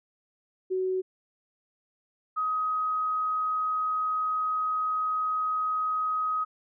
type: tone pair in turn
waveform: sine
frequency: 373.6 / 1260.6 Hz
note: F#4 / D#6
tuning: +17 / +22 cents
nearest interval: octave + major sixth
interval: 2105 cents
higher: second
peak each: -25 dBFS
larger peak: neither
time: 0.7-1.02 / 2.36-6.45 s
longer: second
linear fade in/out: 20 ms
effects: none